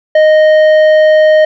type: tone with tanh clipping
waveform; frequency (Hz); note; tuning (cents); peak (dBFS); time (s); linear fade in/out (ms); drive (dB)
triangle; 620; D#5; -6; -5; 0.15-1.45; 5; 13
effects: none